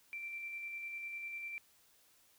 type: tone with tremolo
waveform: sine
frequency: 2349 Hz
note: D7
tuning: in tune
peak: -40 dBFS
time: 0.13-1.58 s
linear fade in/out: 0 ms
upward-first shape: square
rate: 10 Hz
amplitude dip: 25%
effects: white hiss -68 dBFS RMS until 2.38 s